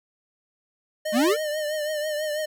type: tone with vibrato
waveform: square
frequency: 607 Hz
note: D#5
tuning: 43 cents flat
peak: -26 dBFS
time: 1.05-2.46 s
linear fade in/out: 10 ms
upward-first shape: triangle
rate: 6.1 Hz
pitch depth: 61 cents each way
type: exponential sweep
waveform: square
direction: up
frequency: 207.7 to 491.6 Hz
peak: -19 dBFS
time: 1.12-1.37 s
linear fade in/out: 50 ms
effects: none